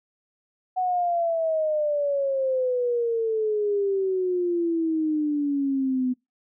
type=exponential sweep; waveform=sine; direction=down; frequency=745 to 250.2 Hz; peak=-21 dBFS; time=0.76-6.14 s; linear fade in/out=20 ms; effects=noise-tail reverb RT60 0.2 s tail -24 dB re dry